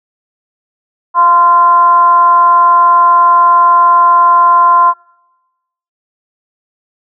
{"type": "tone with frequency modulation", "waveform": "sine", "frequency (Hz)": 1036, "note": "C6", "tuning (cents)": -17, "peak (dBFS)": -4, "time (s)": [1.14, 4.94], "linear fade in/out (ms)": 50, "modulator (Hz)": 339, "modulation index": 0.42, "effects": ["noise-tail reverb RT60 1.0 s tail -26 dB re dry"]}